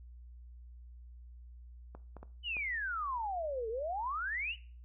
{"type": "clicks", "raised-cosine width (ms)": 1, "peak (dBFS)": -34, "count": 4, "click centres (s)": [1.95, 2.167, 2.23, 2.568]}
{"type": "exponential two-way sweep", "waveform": "sine", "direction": "down then up", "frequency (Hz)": [3038, 432.4, 3038], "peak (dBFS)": -34, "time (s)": [2.43, 4.56], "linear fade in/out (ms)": 50, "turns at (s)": 3.69}
{"effects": ["noise-tail reverb RT60 0.4 s tail -17 dB re dry", "added 60 Hz sine -49 dBFS peak until 4.84 s"]}